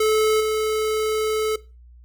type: tone with level steps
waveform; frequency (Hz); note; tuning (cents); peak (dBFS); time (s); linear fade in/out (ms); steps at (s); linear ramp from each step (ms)
square; 433.5; A4; -26; -17 / -21; 0-1.56; 5; 0.4; 10
effects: noise-tail reverb RT60 0.3 s tail -19 dB re dry + added 60 Hz sine -44 dBFS peak until 2.04 s